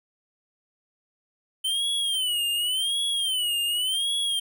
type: tone with vibrato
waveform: square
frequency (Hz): 3070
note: G7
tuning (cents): -37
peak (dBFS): -24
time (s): 1.64-4.4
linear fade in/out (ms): 10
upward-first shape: sine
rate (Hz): 0.89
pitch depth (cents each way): 150
effects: none